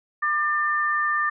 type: tone pair together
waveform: sine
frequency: 1196 / 1792 Hz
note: D6 / A6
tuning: +31 / +31 cents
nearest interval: perfect fifth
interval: 700 cents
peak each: -23 dBFS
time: 0.22-1.3 s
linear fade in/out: 10 ms
effects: none